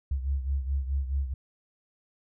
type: beating tone pair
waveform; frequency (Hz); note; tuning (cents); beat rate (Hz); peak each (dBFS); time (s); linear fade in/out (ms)
sine; 67.4 / 72.1; C#2 / D2; -48 / -31; 4.7; -27 / -33; 0.11-1.34; 5
effects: none